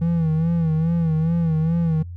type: tone with vibrato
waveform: triangle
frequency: 163.4 Hz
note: E3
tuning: 15 cents flat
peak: -15 dBFS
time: 0.01-2.03 s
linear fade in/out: 10 ms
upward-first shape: sine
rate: 2.4 Hz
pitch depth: 70 cents each way
effects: noise-tail reverb RT60 0.1 s tail -23 dB re dry + added 87 Hz sine -31 dBFS peak until 2.16 s